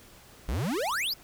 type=exponential sweep; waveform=square; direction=up; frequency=49 to 5400 Hz; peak=-28 dBFS; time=0.48-1.14 s; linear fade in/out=10 ms; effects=pink hiss -53 dBFS RMS until 1.23 s